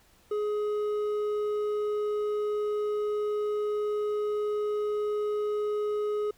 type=tone with hard clipping; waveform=sine; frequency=419.2 Hz; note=G#4; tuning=16 cents sharp; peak=-28 dBFS; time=0.31-6.31 s; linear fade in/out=5 ms; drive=5 dB; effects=pink hiss -62 dBFS RMS until 6.37 s